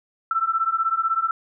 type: beating tone pair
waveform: sine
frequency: 1324 / 1340 Hz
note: E6 / E6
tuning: +7 / +28 cents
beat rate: 16 Hz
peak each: -23 / -22 dBFS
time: 0.31-1.31 s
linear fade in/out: 2 ms
effects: none